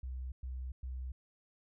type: tone bursts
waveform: sine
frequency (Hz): 63.8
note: C2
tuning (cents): -43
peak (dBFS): -38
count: 3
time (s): 0.03-1.12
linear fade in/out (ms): 5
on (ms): 290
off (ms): 110
effects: none